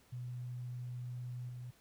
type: tone with level steps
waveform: sine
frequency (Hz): 123.47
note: B2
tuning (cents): 0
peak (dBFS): -40 / -43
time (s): 0.12-1.71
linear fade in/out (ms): 10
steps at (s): 1.48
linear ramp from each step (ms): 20
effects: pink hiss -67 dBFS RMS until 1.8 s